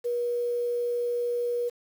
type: tone with quantisation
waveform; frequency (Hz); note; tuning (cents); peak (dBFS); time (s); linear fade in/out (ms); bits
sine; 481.1; B4; -45; -25; 0.04-1.7; 20; 8
effects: none